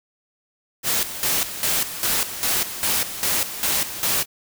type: noise with tremolo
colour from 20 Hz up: white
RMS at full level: -21 dBFS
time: 0.83-4.26 s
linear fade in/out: 50 ms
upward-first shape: square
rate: 2.5 Hz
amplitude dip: 70%
effects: none